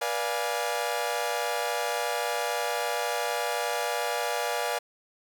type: chord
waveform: sawtooth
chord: B diminished seventh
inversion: none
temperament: equal with one note detuned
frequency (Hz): 483.7 / 587.3 / 698.5 / 830.6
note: B4 / D5 / F5 / Ab5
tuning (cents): -36 / 0 / 0 / 0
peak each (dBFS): -29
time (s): 0.01-4.79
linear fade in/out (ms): 10
effects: none